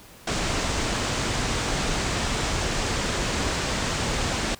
pink low-pass noise, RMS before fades -26 dBFS, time 0.27-4.55 s, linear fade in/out 5 ms, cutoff 8300 Hz, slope 48 dB/octave, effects pink hiss -48 dBFS RMS until 4.59 s

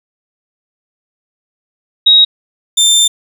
sine / 25% pulse tone pair in turn, 3794 / 3581 Hz, A#7 / A7, +30 / +30 cents, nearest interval minor second, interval 100 cents, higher first, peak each -3 dBFS, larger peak neither, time 2.06-2.25 / 2.77-3.08 s, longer second, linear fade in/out 10 ms, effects none

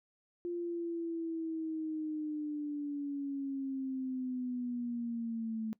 sine linear sweep, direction down, 349.2 to 218.7 Hz, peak -34 dBFS, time 0.45-5.73 s, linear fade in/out 0 ms, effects noise-tail reverb RT60 0.1 s tail -20 dB re dry

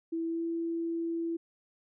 sine tone with pitch glide, 329.6 to 333.4 Hz, E4 to E4, 0 to +20 cents, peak -30 dBFS, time 0.12-1.37 s, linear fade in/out 10 ms, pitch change +20 cents, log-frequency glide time 0.26-0.43 s, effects none

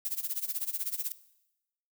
violet noise with tremolo, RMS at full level -31 dBFS, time 0.05-1.12 s, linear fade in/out 0 ms, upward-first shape sine, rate 16 Hz, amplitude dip 90%, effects noise-tail reverb RT60 0.9 s tail -17 dB re dry

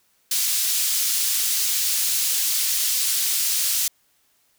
pink high-pass noise, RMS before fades -22 dBFS, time 0.31-3.88 s, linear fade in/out 5 ms, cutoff 4800 Hz, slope 12 dB/octave, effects white hiss -64 dBFS RMS until 4.58 s

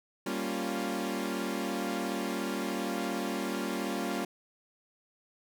sawtooth chord, G half-diminished seventh, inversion none, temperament equal, 196 / 233.1 / 277.2 / 349.2 Hz, G3 / Bb3 / Db4 / F4, 0 / 0 / 0 / 0 cents, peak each -33 dBFS, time 0.26-4.25 s, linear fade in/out 5 ms, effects none

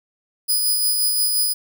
5% pulse tone with tremolo, 4978 Hz, D#8, in tune, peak -9 dBFS, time 0.48-1.54 s, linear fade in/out 20 ms, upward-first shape sine, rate 5.7 Hz, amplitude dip 30%, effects none

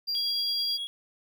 triangle tone, 4762 Hz, D8, 23 cents sharp, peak -26 dBFS, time 0.07-0.78 s, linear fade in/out 20 ms
triangle tone with tremolo, 3322 Hz, G#7, in tune, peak -29 dBFS, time 0.15-0.87 s, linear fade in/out 0 ms, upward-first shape sine, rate 9.3 Hz, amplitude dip 40%
effects none

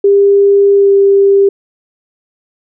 sine tone with pitch glide, 400 to 396.1 Hz, G4 to G4, +35 to +18 cents, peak -4 dBFS, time 0.04-1.49 s, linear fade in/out 5 ms, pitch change -17 cents, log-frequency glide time 0.75-0.92 s, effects none

